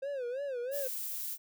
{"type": "tone with vibrato", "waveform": "triangle", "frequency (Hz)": 523.3, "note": "C5", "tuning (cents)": 0, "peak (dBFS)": -32, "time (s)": [0.02, 0.88], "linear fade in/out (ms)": 10, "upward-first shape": "sine", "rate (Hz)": 3, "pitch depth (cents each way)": 160}
{"type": "noise", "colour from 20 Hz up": "violet", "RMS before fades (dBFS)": -38, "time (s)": [0.71, 1.38], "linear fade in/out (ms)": 50}
{"effects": []}